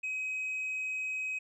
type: tone with tanh clipping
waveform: sine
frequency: 2533 Hz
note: D#7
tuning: 30 cents sharp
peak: -33 dBFS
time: 0.03-1.39 s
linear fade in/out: 10 ms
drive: 1 dB
effects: none